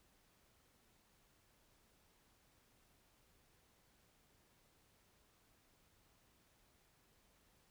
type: silence
effects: pink hiss -73 dBFS RMS until 7.7 s